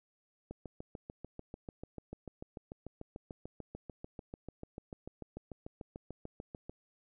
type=click train; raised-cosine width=2 ms; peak=-30 dBFS; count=43; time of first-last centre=0.51-6.696 s; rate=6.79 Hz; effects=none